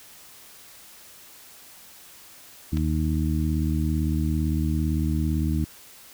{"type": "harmonic tone", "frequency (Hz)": 77.78, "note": "D#2", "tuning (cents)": 0, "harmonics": [1, 2, 3, 4], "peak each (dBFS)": [-24, -27, -29, -30], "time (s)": [2.72, 5.65], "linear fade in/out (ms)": 10}
{"type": "clicks", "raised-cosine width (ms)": 0.2, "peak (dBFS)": -22, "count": 2, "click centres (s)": [2.77, 2.773]}
{"effects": ["white hiss -48 dBFS RMS until 6.13 s"]}